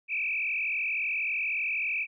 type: tone with frequency modulation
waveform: sine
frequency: 2459 Hz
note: D#7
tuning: 21 cents flat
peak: -27 dBFS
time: 0.08-2.07 s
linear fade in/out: 50 ms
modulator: 43.6 Hz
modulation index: 3.8
effects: none